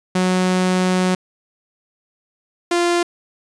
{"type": "tone pair in turn", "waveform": "sawtooth", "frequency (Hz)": [183.9, 346.8], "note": ["F#3", "F4"], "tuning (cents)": [-10, -12], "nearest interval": "major seventh", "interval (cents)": 1098, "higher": "second", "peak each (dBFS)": -11, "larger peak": "neither", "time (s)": [[0.15, 1.15], [2.71, 3.03]], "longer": "first", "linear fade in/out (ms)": 5, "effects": ["resampled to 22050 Hz"]}